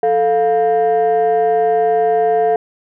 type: tone pair together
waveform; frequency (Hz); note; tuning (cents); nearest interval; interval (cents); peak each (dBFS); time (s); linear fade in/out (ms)
sine; 440 / 702.6; A4 / F5; 0 / +10; minor sixth; 810; -12; 0.03-2.56; 2
effects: tanh soft clip ceiling -8 dBFS